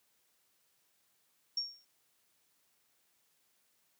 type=tone with exponential decay; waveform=sine; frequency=5530 Hz; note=F8; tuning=18 cents flat; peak=-29 dBFS; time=1.57-1.85 s; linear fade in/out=5 ms; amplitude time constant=59 ms; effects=white hiss -74 dBFS RMS until 3.99 s + high-pass 80 Hz 12 dB/octave